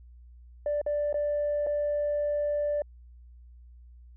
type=tone with dropouts; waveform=sine; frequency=587.3 Hz; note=D5; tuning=in tune; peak=-24 dBFS; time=0.66-2.82 s; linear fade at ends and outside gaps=2 ms; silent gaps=0.815-0.863 / 1.128-1.142 / 1.665-1.669 s; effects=tanh soft clip ceiling -22 dBFS + added 60 Hz sine -48 dBFS peak until 4.16 s